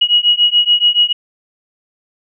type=beating tone pair; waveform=sine; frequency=2900 / 2907 Hz; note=F#7 / F#7; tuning=-35 / -31 cents; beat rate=7 Hz; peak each=-12 dBFS; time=0.01-1.13 s; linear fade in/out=10 ms; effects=none